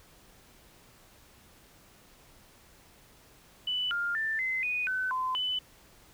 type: tone with pitch steps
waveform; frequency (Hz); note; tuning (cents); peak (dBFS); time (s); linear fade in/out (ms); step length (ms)
sine; 2983 / 1404 / 1776 / 2053 / 2478 / 1514 / 1027 / 3004; F#7 / F6 / A6 / C7 / D#7 / F#6 / C6 / F#7; +13 / +9 / +16 / -33 / -8 / +39 / -33 / +26; -28; 3.67-5.59; 5; 240
effects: pink hiss -58 dBFS RMS until 6.13 s